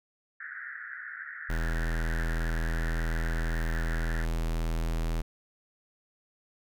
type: band-pass noise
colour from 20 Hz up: white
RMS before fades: -41 dBFS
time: 0.4-4.25 s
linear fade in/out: 5 ms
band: 1400 to 1900 Hz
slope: 96 dB/octave
type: tone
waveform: square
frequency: 40.93 Hz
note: E1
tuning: 12 cents flat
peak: -28 dBFS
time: 1.49-5.22 s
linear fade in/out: 10 ms
effects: none